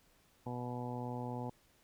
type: harmonic tone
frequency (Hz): 122.9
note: B2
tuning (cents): -8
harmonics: 1 / 2 / 3 / 4 / 5 / 6 / 7 / 8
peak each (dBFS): -42 / -43 / -50 / -47 / -52 / -50 / -46 / -54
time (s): 0.46-1.5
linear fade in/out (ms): 5
effects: pink hiss -69 dBFS RMS until 1.83 s